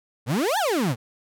35% pulse exponential two-way sweep, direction up then down, 103.83 to 918 to 103.83 Hz, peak -19 dBFS, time 0.26-0.96 s, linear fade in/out 50 ms, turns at 0.58 s, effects none

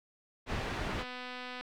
pink low-pass noise, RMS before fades -36 dBFS, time 0.46-1.05 s, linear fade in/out 50 ms, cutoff 3100 Hz, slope 12 dB/octave
click train, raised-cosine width 0.3 ms, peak -27 dBFS, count 156, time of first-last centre 0.99-1.61 s, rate 250 Hz
effects none

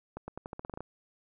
accelerating click train, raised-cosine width 1 ms, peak -25 dBFS, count 11, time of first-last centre 0.17-0.806 s, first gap 110 ms, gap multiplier 0.87, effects none

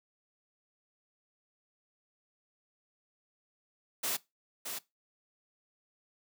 white noise with echo, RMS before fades -33 dBFS, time 4.03-4.17 s, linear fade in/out 10 ms, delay 620 ms, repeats 1, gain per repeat -6 dB, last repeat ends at 4.79 s, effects noise-tail reverb RT60 0.2 s tail -20 dB re dry + high-pass 200 Hz 12 dB/octave

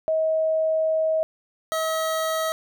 sine / 25% pulse tone pair in turn, 636 / 640.4 Hz, D#5 / D#5, +38 / +50 cents, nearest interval unison, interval 12 cents, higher second, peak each -19 dBFS, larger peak neither, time 0.08-1.23 / 1.72-2.52 s, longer first, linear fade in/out 0 ms, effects none

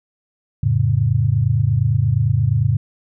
sine chord, F augmented, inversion none, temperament equal, 87.31 / 110 / 138.59 Hz, F2 / A2 / C#3, 0 / 0 / 0 cents, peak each -22 / -16 / -18 dBFS, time 0.63-2.77 s, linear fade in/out 5 ms, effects none

